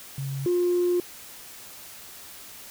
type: tone pair in turn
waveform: sine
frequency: 137 / 354.1 Hz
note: C#3 / F4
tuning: -20 / +24 cents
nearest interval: octave + major third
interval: 1644 cents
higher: second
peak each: -28 / -19 dBFS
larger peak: second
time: 0.18-0.46 / 0.46-1 s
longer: second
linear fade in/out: 2 ms
effects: tanh soft clip ceiling -16 dBFS + white hiss -44 dBFS RMS until 2.7 s